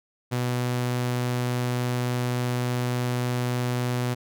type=tone; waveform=sawtooth; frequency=123.47 Hz; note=B2; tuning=in tune; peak=-20 dBFS; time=0.31-4.15 s; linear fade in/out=20 ms; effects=none